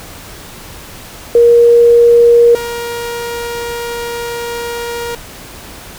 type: tone pair in turn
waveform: sine / sawtooth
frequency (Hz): 472.2 / 472.2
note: A#4 / A#4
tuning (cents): +22 / +22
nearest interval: unison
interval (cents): 0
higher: neither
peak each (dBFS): -3 / -15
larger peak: first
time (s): 1.35-2.55 / 2.55-5.15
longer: second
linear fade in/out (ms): 2
effects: pink hiss -32 dBFS RMS until 5.98 s